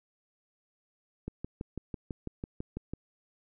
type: click train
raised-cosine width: 3 ms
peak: -23 dBFS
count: 11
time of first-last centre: 1.28-2.936 s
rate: 6.04 Hz
effects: none